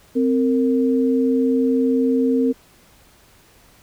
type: tone pair together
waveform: sine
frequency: 260.4 / 460 Hz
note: C4 / A#4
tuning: -8 / -23 cents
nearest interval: minor seventh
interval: 985 cents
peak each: -16 / -20 dBFS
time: 0.15-2.53 s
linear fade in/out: 20 ms
effects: pink hiss -52 dBFS RMS until 3.82 s